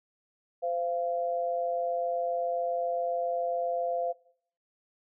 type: tone pair together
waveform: sine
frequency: 515.4 / 688 Hz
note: C5 / F5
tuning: -26 / -26 cents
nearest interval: perfect fourth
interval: 500 cents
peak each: -31 / -30 dBFS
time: 0.62-4.13 s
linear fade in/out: 20 ms
effects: noise-tail reverb RT60 0.6 s tail -19 dB re dry